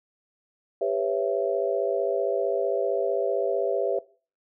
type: chord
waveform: sine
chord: C# half-diminished seventh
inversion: second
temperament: just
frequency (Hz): 399.1 / 498.9 / 554.4 / 665.2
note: G4 / B4 / C#5 / E5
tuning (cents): +31 / +17 / 0 / +16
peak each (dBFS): -28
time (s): 0.81-3.99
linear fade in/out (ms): 5
effects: noise-tail reverb RT60 0.4 s tail -20 dB re dry